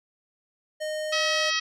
square tone, 616 Hz, D#5, 17 cents flat, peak -29 dBFS, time 0.8-1.51 s, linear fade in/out 20 ms
harmonic tone, 640 Hz, D#5, 49 cents sharp, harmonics 2 / 3 / 4 / 5 / 6 / 7 / 8 / 9, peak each -32 / -29 / -31 / -30 / -35 / -33 / -33 / -34 dBFS, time 1.12-1.6 s, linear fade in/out 10 ms
effects low-pass 10000 Hz 12 dB/octave

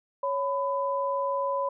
sine tone pair together, 555.1 / 1002 Hz, C#5 / B5, +2 / +25 cents, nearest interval minor seventh, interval 1023 cents, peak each -28 dBFS, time 0.23-1.69 s, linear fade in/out 5 ms, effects none

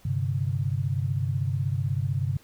sine chord, G suspended fourth, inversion none, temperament equal, 98 / 130.81 / 146.83 Hz, G2 / C3 / D3, 0 / 0 / 0 cents, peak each -28 / -27 / -31 dBFS, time 0.05-2.37 s, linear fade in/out 5 ms, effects pink hiss -57 dBFS RMS until 2.43 s

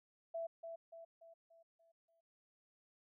sine tone with echo, 664 Hz, E5, 12 cents sharp, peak -39 dBFS, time 0.34-0.47 s, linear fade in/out 10 ms, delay 290 ms, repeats 6, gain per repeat -6 dB, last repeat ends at 2.21 s, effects none

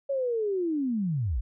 sine linear sweep, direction down, 562 to 44.79 Hz, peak -25 dBFS, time 0.09-1.41 s, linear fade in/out 10 ms, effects none

